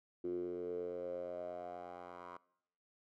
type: tone with band-pass filter sweep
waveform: 10% pulse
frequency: 88.5 Hz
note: F2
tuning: 23 cents sharp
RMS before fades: -43 dBFS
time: 0.24-2.37 s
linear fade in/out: 5 ms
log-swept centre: 340 to 1000 Hz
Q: 7.4
effects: noise-tail reverb RT60 0.8 s tail -23 dB re dry